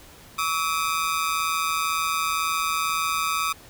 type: ring-modulated tone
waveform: sawtooth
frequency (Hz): 1214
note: D#6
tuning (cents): -43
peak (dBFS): -16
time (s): 0.38-3.53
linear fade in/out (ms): 10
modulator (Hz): 81
effects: pink hiss -48 dBFS RMS until 3.69 s